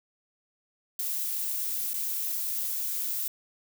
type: noise with dropouts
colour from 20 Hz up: violet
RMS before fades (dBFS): -31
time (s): 0.99-3.28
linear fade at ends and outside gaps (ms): 1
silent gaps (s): 1.933-1.941
effects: none